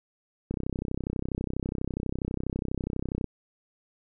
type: click train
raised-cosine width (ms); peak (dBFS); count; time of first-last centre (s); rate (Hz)
3; -17; 89; 0.51-3.243; 32.2
effects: none